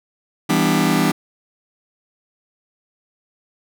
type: chord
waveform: sawtooth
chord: E minor seventh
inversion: none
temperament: just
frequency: 164.81 / 197.78 / 247.2 / 296.7 Hz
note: E3 / G3 / B3 / D4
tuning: 0 / +16 / +2 / +18 cents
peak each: -16 dBFS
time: 0.49-1.12 s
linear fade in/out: 10 ms
effects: none